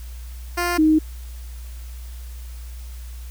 10% pulse / sine tone pair in turn, 350 / 311.8 Hz, F4 / D#4, +4 / +4 cents, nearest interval major second, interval 200 cents, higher first, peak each -12 dBFS, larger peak neither, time 0.57-0.78 / 0.78-0.99 s, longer neither, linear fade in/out 10 ms, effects added 60 Hz sine -32 dBFS peak until 3.3 s + white hiss -48 dBFS RMS until 3.3 s

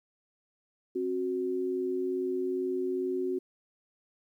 sine tone pair together, 266.2 / 368.6 Hz, C4 / F#4, +30 / -7 cents, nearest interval tritone, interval 563 cents, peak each -35 / -29 dBFS, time 0.95-3.39 s, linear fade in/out 10 ms, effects 11-bit

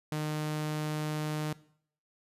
sawtooth tone, 152.7 Hz, D#3, 32 cents flat, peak -27 dBFS, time 0.12-1.53 s, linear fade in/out 2 ms, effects noise-tail reverb RT60 0.6 s tail -19 dB re dry + resampled to 32000 Hz

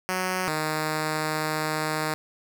5% pulse tone pair in turn, 185 / 155.18 Hz, F#3 / D#3, 0 / -4 cents, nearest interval minor third, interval 304 cents, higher first, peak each -14 dBFS, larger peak neither, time 0.09-0.48 / 0.48-2.14 s, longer second, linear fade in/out 0 ms, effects none

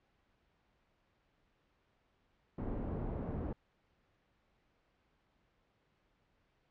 pink low-pass noise, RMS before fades -39 dBFS, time 2.58-3.53 s, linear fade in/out 5 ms, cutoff 560 Hz, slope 12 dB/octave, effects pink hiss -75 dBFS RMS until 6.7 s + low-pass 3000 Hz 12 dB/octave

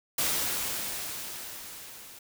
white noise with level ramp, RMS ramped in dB -27 to -48 dBFS, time 0.18-2.19 s, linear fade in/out 5 ms, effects none

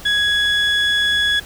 sine tone pair together, 1661.2 / 3390 Hz, G#6 / G#7, 0 / +35 cents, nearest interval octave, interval 1235 cents, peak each -15 dBFS, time 0.05-1.4 s, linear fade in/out 10 ms, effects tanh soft clip ceiling -11 dBFS + pink hiss -38 dBFS RMS until 1.45 s

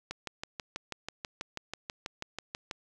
click train, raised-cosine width 0.2 ms, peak -19 dBFS, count 17, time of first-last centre 0.11-2.712 s, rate 6.15 Hz, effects none

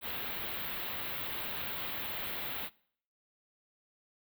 white band-stop noise, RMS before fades -38 dBFS, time 0.01-2.7 s, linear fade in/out 50 ms, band 3900 to 14000 Hz, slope 48 dB/octave, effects noise-tail reverb RT60 0.6 s tail -23 dB re dry

